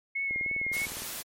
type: tone with vibrato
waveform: sine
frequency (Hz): 2172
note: C#7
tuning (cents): -36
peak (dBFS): -28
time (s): 0.15-0.86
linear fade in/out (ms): 10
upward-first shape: sine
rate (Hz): 3.2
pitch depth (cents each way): 30
type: click train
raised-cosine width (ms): 2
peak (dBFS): -30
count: 15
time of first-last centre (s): 0.31-1.021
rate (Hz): 19.7
type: noise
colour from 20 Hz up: white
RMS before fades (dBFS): -37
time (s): 0.72-1.23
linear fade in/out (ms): 20
effects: MP3 64 kbps